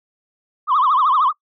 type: tone with vibrato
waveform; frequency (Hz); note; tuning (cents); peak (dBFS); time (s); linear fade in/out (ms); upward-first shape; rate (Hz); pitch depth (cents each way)
sine; 1121; C#6; +19; -11; 0.67-1.33; 50; triangle; 13; 240
effects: noise-tail reverb RT60 0.1 s tail -26 dB re dry + tanh soft clip ceiling -9 dBFS